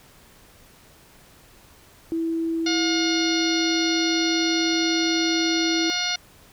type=tone; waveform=sine; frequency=328.5 Hz; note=E4; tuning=6 cents flat; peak=-22 dBFS; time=2.12-5.9 s; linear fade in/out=0 ms
type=harmonic tone; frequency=716 Hz; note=F5; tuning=43 cents sharp; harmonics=1 / 2 / 3 / 4 / 5 / 6 / 7 / 8; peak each=-34 / -31 / -30 / -32 / -30 / -28 / -34 / -31 dBFS; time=2.66-6.16 s; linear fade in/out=5 ms
effects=pink hiss -52 dBFS RMS until 6.52 s